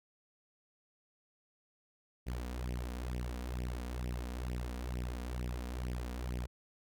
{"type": "tone with flanger", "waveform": "sawtooth", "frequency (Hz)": 61.4, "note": "B1", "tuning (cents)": -9, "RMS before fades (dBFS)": -39, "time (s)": [2.26, 6.47], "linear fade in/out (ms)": 20, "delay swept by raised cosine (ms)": [0.35, 4.25], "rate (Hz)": 2.2, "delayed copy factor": 0.75, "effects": []}